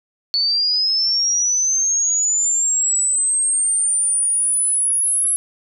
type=linear sweep; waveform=sine; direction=up; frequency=4435 to 10940 Hz; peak=-15 dBFS; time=0.34-5.36 s; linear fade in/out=0 ms; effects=none